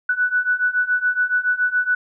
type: beating tone pair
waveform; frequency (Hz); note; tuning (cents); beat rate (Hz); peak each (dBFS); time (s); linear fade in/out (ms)
sine; 1480 / 1487.1; F#6 / F#6; 0 / +8; 7.1; -21 / -19; 0.09-1.95; 5
effects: none